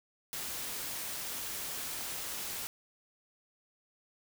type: noise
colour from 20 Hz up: white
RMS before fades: -39 dBFS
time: 0.33-2.67 s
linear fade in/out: 0 ms
effects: none